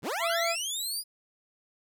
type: linear sweep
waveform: 20% pulse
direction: up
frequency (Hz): 73.42 to 4978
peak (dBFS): -25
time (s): 0.02-1.04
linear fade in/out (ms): 50
type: harmonic tone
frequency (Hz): 674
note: E5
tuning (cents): +38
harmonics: 1 / 2 / 3 / 5 / 6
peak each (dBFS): -28 / -34 / -38 / -42 / -44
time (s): 0.19-0.56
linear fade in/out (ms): 50
effects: none